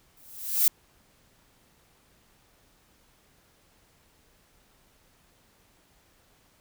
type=noise with exponential growth; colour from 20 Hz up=violet; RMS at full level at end=-18 dBFS; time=0.17-0.68 s; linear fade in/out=2 ms; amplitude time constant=110 ms; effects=pink hiss -63 dBFS RMS until 6.6 s

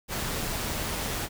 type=noise with amplitude modulation; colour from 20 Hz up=pink; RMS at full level=-30 dBFS; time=0.08-1.29 s; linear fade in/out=50 ms; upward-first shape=sine; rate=159 Hz; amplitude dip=25%; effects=none

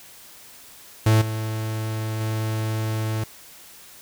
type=tone with level steps; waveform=45% pulse; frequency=109.6 Hz; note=A2; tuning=6 cents flat; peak=-14 / -25 / -23 dBFS; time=1.06-3.24 s; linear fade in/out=5 ms; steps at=1.21 / 2.2 s; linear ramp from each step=10 ms; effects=white hiss -46 dBFS RMS until 4.01 s

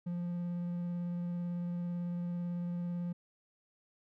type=tone with vibrato; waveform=triangle; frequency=174.61 Hz; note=F3; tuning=in tune; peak=-32 dBFS; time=0.06-3.13 s; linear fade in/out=10 ms; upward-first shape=triangle; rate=18 Hz; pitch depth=12 cents each way; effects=none

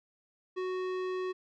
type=tone with tanh clipping; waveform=sine; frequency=370 Hz; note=F#4; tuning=in tune; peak=-34 dBFS; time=0.56-1.33 s; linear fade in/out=20 ms; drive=17 dB; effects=none

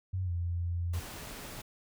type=tone with pitch glide; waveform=sine; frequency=93.2 to 86.46 Hz; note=F#2 to F2; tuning=+13 to -17 cents; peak=-30 dBFS; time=0.13-1 s; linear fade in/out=10 ms; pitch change=-130 cents; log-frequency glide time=0.24-0.31 s
type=noise; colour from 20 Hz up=pink; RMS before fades=-44 dBFS; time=0.93-1.62 s; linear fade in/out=10 ms
effects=none

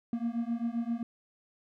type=beating tone pair; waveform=triangle; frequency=230 / 237.6 Hz; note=A#3 / A#3; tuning=-23 / +33 cents; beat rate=7.6 Hz; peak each=-31 dBFS; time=0.13-1.03 s; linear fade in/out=2 ms; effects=none

